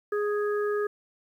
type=harmonic tone; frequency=415.3 Hz; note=G#4; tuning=in tune; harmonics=1 / 3 / 4; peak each=-25 / -35 / -37 dBFS; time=0.12-0.87 s; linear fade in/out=5 ms; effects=10-bit